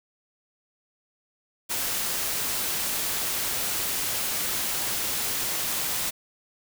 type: noise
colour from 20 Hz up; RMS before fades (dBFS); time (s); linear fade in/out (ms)
white; -28; 1.69-6.11; 20
effects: none